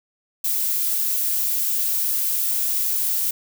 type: noise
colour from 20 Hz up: violet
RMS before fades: -22 dBFS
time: 0.44-3.31 s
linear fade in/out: 5 ms
effects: none